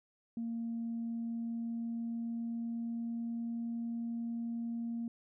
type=tone with pitch glide; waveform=sine; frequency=230.9 to 232.8 Hz; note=A#3 to A#3; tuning=-16 to -2 cents; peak=-34 dBFS; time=0.37-5.08 s; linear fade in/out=2 ms; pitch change=+14 cents; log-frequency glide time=0.79-3.68 s; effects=tanh soft clip ceiling -31 dBFS